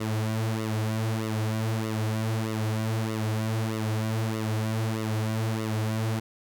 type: tone with flanger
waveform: sawtooth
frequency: 110 Hz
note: A2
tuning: in tune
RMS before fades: -28 dBFS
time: 0-6.2 s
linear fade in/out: 10 ms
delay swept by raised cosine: 1.2 to 6.8 ms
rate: 1.6 Hz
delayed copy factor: -0.75
effects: none